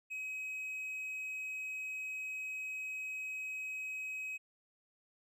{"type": "tone", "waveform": "triangle", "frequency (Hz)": 2540, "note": "D#7", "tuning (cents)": 35, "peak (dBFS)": -37, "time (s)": [0.1, 4.38], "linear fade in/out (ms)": 20, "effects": []}